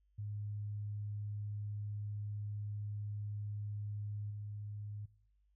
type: tone with level steps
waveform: sine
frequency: 103.83 Hz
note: G#2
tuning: in tune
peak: -39 / -42 dBFS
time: 0.18-5.06 s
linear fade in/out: 10 ms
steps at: 4.3 s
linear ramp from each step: 10 ms
effects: noise-tail reverb RT60 0.7 s tail -24 dB re dry + added 50 Hz sine -70 dBFS peak until 5.55 s